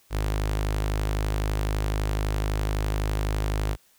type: tone with notch filter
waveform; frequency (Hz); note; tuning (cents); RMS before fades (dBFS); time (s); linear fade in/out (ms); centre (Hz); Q
sawtooth; 51.91; G#1; 0; -26; 0.1-3.77; 50; 200; 1.9
effects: white hiss -61 dBFS RMS until 3.98 s